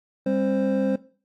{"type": "tone cluster", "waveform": "triangle", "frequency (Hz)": [200, 266.6, 524], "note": ["G3", "C4", "C5"], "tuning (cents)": [35, 33, 2], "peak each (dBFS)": -23, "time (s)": [0.26, 0.96], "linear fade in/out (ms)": 5, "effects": ["noise-tail reverb RT60 0.4 s tail -18 dB re dry", "AAC 64 kbps"]}